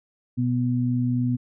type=tone pair together; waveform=sine; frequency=123.28 / 246.9 Hz; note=B2 / B3; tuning=-3 / 0 cents; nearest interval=octave; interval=1203 cents; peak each=-23 dBFS; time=0.37-1.37 s; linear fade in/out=20 ms; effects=none

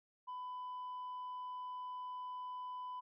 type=tone; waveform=sine; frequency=1000 Hz; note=B5; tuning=21 cents sharp; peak=-40 dBFS; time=0.27-3.01 s; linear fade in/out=20 ms; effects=tanh soft clip ceiling -41 dBFS

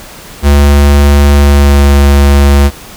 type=tone with pitch glide; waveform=square; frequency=71.5 to 70.56 Hz; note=D2 to C#2; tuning=-46 to +31 cents; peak=-3 dBFS; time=0.42-2.71 s; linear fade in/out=50 ms; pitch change=-23 cents; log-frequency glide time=1.34-1.84 s; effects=pink hiss -30 dBFS RMS until 2.96 s

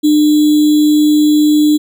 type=tone with sample-and-hold; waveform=sine; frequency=300.9 Hz; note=D4; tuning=42 cents sharp; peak=-6 dBFS; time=0.03-1.78 s; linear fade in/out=20 ms; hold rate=3675 Hz; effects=none

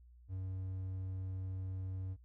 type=tone; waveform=triangle; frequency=94 Hz; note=F#2; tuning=28 cents sharp; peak=-36 dBFS; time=0.28-2.17 s; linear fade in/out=50 ms; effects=added 60 Hz sine -57 dBFS peak until 2.24 s

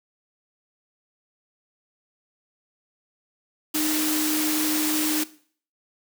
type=tone in noise; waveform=sine; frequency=307.4 Hz; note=D#4; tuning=21 cents flat; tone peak=-24 dBFS; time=3.74-5.24 s; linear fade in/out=10 ms; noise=white; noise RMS=-26 dBFS; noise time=3.74-5.24 s; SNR=-1 dB; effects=noise-tail reverb RT60 0.5 s tail -18 dB re dry + high-pass 200 Hz 12 dB/octave

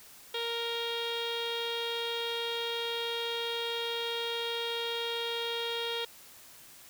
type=tone with low-pass filter; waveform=sawtooth; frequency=466.2 Hz; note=A#4; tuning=in tune; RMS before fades=-34 dBFS; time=0.34-6.05 s; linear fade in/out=5 ms; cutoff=3500 Hz; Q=8.9; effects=white hiss -53 dBFS RMS until 6.89 s

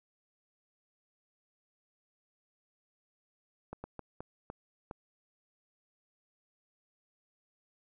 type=slowing click train; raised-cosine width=1 ms; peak=-27 dBFS; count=6; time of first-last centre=3.73-4.911 s; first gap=110 ms; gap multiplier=1.39; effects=none

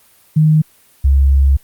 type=tone pair in turn; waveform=sine; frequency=155.1 / 68.51 Hz; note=D#3 / C#2; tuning=-5 / -20 cents; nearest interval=octave + major second; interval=1415 cents; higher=first; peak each=-7 dBFS; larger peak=neither; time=0.36-0.62 / 1.04-1.57 s; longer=second; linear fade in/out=10 ms; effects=white hiss -50 dBFS RMS until 1.63 s + Opus 32 kbps

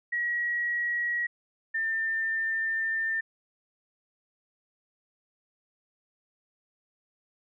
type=tone pair in turn; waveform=sine; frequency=1910 / 1796.6 Hz; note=A#6 / A6; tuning=+42 / +36 cents; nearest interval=minor second; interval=106 cents; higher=first; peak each=-26 dBFS; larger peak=neither; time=0.12-1.27 / 1.74-3.21 s; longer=second; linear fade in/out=10 ms; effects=none

